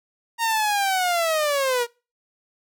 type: linear sweep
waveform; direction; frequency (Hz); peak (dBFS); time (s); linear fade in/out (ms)
sawtooth; down; 932.3 to 466.2; -16; 0.38-1.87; 50
effects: noise-tail reverb RT60 0.3 s tail -24 dB re dry